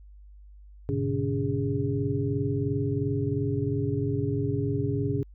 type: tone cluster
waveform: sine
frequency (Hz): 101 / 124 / 143.7 / 283.9 / 410.3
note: G#2 / B2 / D3 / C#4 / G#4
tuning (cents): -48 / +7 / -37 / +41 / -21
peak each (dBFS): -31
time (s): 0.89-5.23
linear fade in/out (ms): 0
effects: added 50 Hz sine -46 dBFS peak until 5.34 s